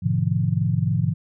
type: chord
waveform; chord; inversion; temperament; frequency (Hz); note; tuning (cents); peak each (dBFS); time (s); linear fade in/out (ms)
sine; G# diminished seventh; none; equal with one note detuned; 103.83 / 123.47 / 146.83 / 170.43; G#2 / B2 / D3 / F3; 0 / 0 / 0 / -42; -24; 0.02-1.14; 20
effects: none